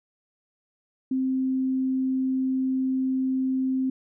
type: tone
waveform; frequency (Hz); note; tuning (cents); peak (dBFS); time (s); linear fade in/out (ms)
sine; 261.6; C4; 0; -22; 1.11-3.9; 5
effects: none